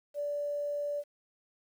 sine tone with quantisation, 581 Hz, D5, 19 cents flat, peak -31 dBFS, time 0.14-1.04 s, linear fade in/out 50 ms, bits 10, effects none

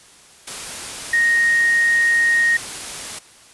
sine tone in noise, 1864.7 Hz, A#6, in tune, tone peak -13 dBFS, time 1.13-2.57 s, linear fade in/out 5 ms, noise white, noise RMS -30 dBFS, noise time 0.47-3.19 s, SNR +14 dB, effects white hiss -47 dBFS RMS until 3.53 s + resampled to 24000 Hz

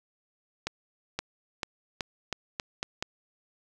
accelerating click train, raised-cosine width 0.2 ms, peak -13 dBFS, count 8, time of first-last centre 0.67-3.025 s, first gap 520 ms, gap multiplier 0.85, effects none

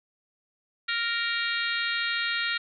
harmonic tone, 466.2 Hz, A#4, in tune, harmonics 3 / 4 / 5 / 6 / 7 / 8 / 9, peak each -31 / -31 / -34 / -36 / -37 / -35 / -36 dBFS, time 0.88-2.58 s, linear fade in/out 10 ms, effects none

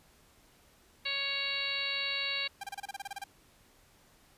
harmonic tone, 556 Hz, C#5, 5 cents sharp, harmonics 1 / 2 / 3 / 4 / 5 / 6 / 7 / 8, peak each -48 / -47 / -43 / -37 / -37 / -47 / -36 / -39 dBFS, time 1.05-2.48 s, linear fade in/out 10 ms
sawtooth tone bursts, 796 Hz, G5, 26 cents sharp, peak -33 dBFS, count 12, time 2.61-3.241 s, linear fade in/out 5 ms, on 26 ms, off 29 ms
effects pink hiss -63 dBFS RMS until 4.37 s + resampled to 32000 Hz

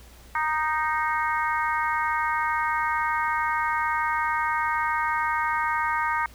harmonic tone with a mistuned harmonic, 311.1 Hz, D#4, in tune, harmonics 3 / 4 / 5 / 6 / 7, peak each -26 / -28 / -30 / -32 / -33 dBFS, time 0.35-6.26 s, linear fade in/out 2 ms, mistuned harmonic 4, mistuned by -17 cents, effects added 60 Hz sine -48 dBFS peak until 6.34 s + pink hiss -52 dBFS RMS until 6.34 s

